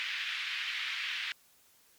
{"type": "band-pass noise", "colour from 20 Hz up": "white", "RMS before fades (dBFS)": -36, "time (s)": [0, 1.32], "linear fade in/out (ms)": 0, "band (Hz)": [1700, 3200], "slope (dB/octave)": 24, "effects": ["white hiss -64 dBFS RMS until 1.98 s", "MP3 96 kbps"]}